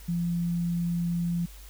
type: tone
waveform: sine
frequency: 171.9 Hz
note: F3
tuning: 27 cents flat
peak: -25 dBFS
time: 0.08-1.46 s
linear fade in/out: 10 ms
effects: added 50 Hz sine -44 dBFS peak until 1.69 s + white hiss -52 dBFS RMS until 1.69 s